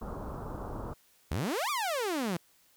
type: low-pass noise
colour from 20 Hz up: pink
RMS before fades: -39 dBFS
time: 0.01-0.94 s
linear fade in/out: 10 ms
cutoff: 1300 Hz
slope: 48 dB/octave
type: exponential two-way sweep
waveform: sawtooth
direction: up then down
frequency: 65.41 to 1235 to 161 Hz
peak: -26 dBFS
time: 1.31-2.37 s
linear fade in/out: 5 ms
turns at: 1.7 s
effects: white hiss -65 dBFS RMS until 2.76 s